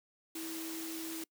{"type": "tone in noise", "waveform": "sine", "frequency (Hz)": 325.2, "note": "E4", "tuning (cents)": -23, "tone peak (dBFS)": -40, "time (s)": [0.35, 1.24], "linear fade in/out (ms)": 5, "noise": "white", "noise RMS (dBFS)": -44, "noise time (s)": [0.35, 1.24], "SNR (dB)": 1, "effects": ["noise-tail reverb RT60 0.1 s tail -25 dB re dry", "high-pass 200 Hz 12 dB/octave"]}